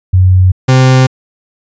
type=tone pair in turn; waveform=sine / 40% pulse; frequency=92.5 / 129.84 Hz; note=F#2 / C3; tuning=0 / -13 cents; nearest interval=tritone; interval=587 cents; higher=second; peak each=-3 dBFS; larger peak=neither; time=0.13-0.52 / 0.68-1.07 s; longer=neither; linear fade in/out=10 ms; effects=resampled to 16000 Hz